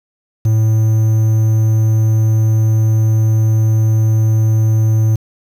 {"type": "tone with quantisation", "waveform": "triangle", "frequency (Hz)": 110, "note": "A2", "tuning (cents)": 0, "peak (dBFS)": -7, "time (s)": [0.45, 5.16], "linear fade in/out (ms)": 5, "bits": 6, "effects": []}